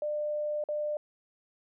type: tone with dropouts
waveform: sine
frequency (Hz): 598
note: D5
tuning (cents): +31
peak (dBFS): -29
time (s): 0.02-0.97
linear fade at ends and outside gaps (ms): 2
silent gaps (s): 0.639-0.687
effects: none